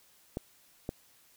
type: clicks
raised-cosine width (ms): 2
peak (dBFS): -20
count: 2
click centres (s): 0.371 / 0.891
effects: white hiss -63 dBFS RMS until 1.36 s